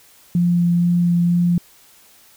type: tone with vibrato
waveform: sine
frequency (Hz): 173.7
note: F3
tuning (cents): -9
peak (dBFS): -13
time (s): 0.35-1.58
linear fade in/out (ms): 2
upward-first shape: sine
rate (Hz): 2.1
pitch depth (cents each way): 9
effects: white hiss -50 dBFS RMS until 2.36 s